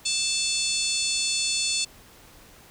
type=harmonic tone with a mistuned harmonic; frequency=880 Hz; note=A5; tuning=in tune; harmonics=3 / 4 / 5 / 6 / 7 / 8 / 9 / 10; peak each=-31 / -31 / -28 / -35 / -34 / -31 / -35 / -34 dBFS; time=0.05-1.85 s; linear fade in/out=10 ms; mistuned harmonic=9; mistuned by=+23 cents; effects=pink hiss -51 dBFS RMS until 2.7 s